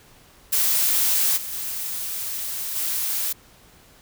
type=noise with level steps; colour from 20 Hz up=blue; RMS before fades=-20 / -32 / -29 / -25 dBFS; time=0.52-3.33 s; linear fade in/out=10 ms; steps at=1.36 / 1.52 / 2.75 s; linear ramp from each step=20 ms; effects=pink hiss -52 dBFS RMS until 4.01 s